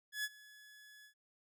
sawtooth tone with ADSR envelope, 1700 Hz, G#6, 40 cents sharp, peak -31 dBFS, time 0.12-1.14 s, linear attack 120 ms, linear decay 43 ms, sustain -22 dB, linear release 92 ms, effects none

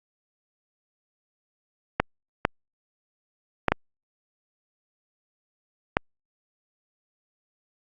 clicks, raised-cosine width 0.5 ms, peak -3 dBFS, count 5, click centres 2 / 2.451 / 3.683 / 3.72 / 5.969 s, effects Opus 48 kbps

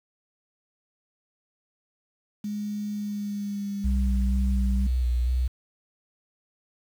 sine tone with pitch glide, 207.7 to 197.06 Hz, G#3 to G3, 0 to +9 cents, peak -28 dBFS, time 2.44-4.87 s, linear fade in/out 5 ms, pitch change -91 cents, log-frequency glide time 2.92-4.16 s
sine tone with vibrato, 61.74 Hz, B1, in tune, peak -21 dBFS, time 3.84-5.48 s, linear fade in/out 10 ms, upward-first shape square, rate 2.1 Hz, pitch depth 32 cents each way
effects 8-bit

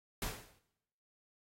pink noise with exponential decay, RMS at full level -35 dBFS, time 0.22-0.59 s, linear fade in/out 2 ms, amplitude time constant 80 ms, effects noise-tail reverb RT60 0.8 s tail -17 dB re dry + AAC 48 kbps

